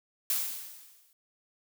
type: noise with exponential decay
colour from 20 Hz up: blue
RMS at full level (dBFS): -27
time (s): 0.3-1.13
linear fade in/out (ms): 1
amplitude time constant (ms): 180
effects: none